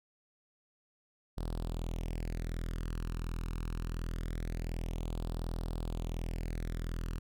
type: tone with flanger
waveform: sawtooth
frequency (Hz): 41.38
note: E1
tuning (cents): +7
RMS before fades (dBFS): -37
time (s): 1.37-7.19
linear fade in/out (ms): 10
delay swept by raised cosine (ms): 0.22 to 0.76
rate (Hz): 0.24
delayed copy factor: +0.7
effects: none